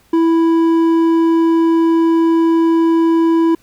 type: tone with hard clipping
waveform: sine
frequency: 329.6 Hz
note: E4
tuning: in tune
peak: -11 dBFS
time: 0.13-3.55 s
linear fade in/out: 5 ms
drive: 6 dB
effects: pink hiss -53 dBFS RMS until 3.62 s